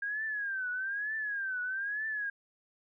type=tone with vibrato; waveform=sine; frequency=1612 Hz; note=G6; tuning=48 cents sharp; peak=-32 dBFS; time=0.02-2.3 s; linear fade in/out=5 ms; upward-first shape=triangle; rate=1.1 Hz; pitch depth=170 cents each way; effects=none